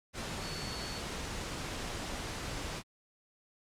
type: tone in noise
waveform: sine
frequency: 4435 Hz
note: C#8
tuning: in tune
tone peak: -44 dBFS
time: 0.4-1.02 s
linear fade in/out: 50 ms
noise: pink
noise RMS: -39 dBFS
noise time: 0.13-2.83 s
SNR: -8 dB
effects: low-pass 8000 Hz 12 dB/octave + Opus 48 kbps